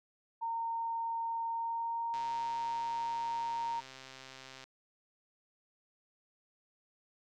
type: tone with pitch glide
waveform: sine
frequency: 918 to 927.1 Hz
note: A#5 to A#5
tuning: -27 to -10 cents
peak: -33 dBFS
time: 0.41-3.81 s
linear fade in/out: 20 ms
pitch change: +17 cents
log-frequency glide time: 1.46-2.08 s
type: click train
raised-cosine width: 0.2 ms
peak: -32 dBFS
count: 331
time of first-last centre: 2.14-4.64 s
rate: 132 Hz
effects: none